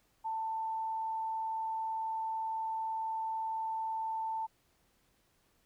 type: tone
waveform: sine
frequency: 889 Hz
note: A5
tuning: 18 cents sharp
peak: -33 dBFS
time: 0.24-4.47 s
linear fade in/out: 20 ms
effects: pink hiss -72 dBFS RMS until 5.65 s